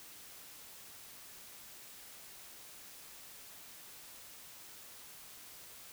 silence, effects white hiss -53 dBFS RMS until 5.92 s

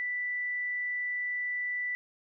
sine tone, 1975.5 Hz, B6, in tune, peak -30 dBFS, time 0-1.95 s, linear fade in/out 0 ms, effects none

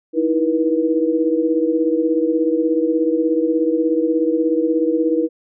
sine tone cluster, 313.3 / 329.9 / 483.5 Hz, D#4 / E4 / B4, +12 / +1 / -37 cents, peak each -19 dBFS, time 0.13-5.29 s, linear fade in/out 50 ms, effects none

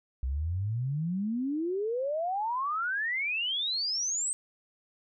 sine exponential sweep, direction up, 61.74 to 8372 Hz, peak -28 dBFS, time 0.23-4.33 s, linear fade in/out 0 ms, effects none

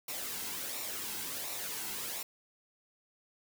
white noise with flanger, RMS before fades -39 dBFS, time 0.08-2.23 s, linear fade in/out 5 ms, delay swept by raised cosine 0.62 to 1.72 ms, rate 1.4 Hz, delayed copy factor -0.5, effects none

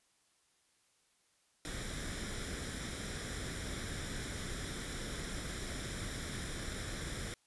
pink noise with comb filter, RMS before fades -41 dBFS, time 1.65-7.34 s, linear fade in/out 0 ms, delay 0.55 ms, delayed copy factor +0.6, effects white hiss -73 dBFS RMS until 7.46 s + resampled to 24000 Hz

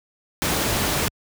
pink noise with amplitude modulation, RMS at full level -20 dBFS, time 0.42-1.08 s, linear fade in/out 0 ms, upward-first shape sine, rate 264 Hz, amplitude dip 40%, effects high-pass 60 Hz 12 dB/octave

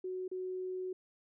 sine tone with dropouts, 370.1 Hz, F#4, in tune, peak -36 dBFS, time 0.04-0.93 s, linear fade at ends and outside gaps 5 ms, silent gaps 0.28-0.314 s, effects none

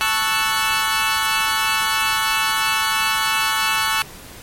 20% pulse chord, F# minor seventh, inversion first, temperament equal, 880 / 1108.7 / 1318.5 / 1480 Hz, A5 / C#6 / E6 / F#6, 0 / 0 / 0 / 0 cents, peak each -18 dBFS, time 0.01-4.02 s, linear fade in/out 0 ms, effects pink hiss -39 dBFS RMS until 4.42 s + MP3 64 kbps

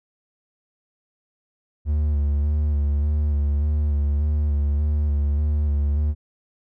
triangle tone with vibrato, 73.42 Hz, D2, in tune, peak -16 dBFS, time 1.85-6.15 s, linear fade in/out 50 ms, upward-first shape square, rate 1.7 Hz, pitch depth 30 cents each way, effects none

